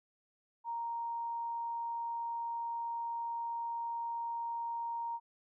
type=tone; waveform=sine; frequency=932.3 Hz; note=A#5; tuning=in tune; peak=-35 dBFS; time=0.64-5.2 s; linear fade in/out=50 ms; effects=none